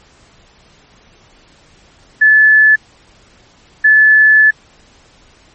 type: tone bursts at uneven times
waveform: sine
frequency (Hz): 1732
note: A6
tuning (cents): -28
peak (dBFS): -4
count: 2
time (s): 2.21-2.76 / 3.84-4.51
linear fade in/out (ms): 10
effects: pink hiss -47 dBFS RMS until 5.54 s + MP3 32 kbps